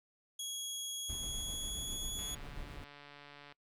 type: tone with pitch glide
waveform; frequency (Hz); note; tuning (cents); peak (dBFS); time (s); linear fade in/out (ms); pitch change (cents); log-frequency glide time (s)
20% pulse; 3322 to 3376; G#7 to G#7; 0 to +28; -33; 0.39-2.35; 5; +28; 0.99-2.02
type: noise with tremolo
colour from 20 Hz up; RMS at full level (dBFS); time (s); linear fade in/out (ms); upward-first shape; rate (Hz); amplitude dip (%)
brown; -44; 1.09-2.84; 0; sine; 7.5; 30
type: click train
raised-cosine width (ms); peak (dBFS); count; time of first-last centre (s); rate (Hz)
0.3; -37; 193; 2.19-3.523; 144
effects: noise-tail reverb RT60 0.1 s tail -24 dB re dry